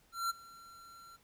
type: tone with ADSR envelope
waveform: square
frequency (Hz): 1365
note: F6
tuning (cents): -40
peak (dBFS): -31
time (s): 0.12-1.17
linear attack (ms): 180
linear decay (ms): 18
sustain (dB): -22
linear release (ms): 19
effects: pink hiss -68 dBFS RMS until 1.23 s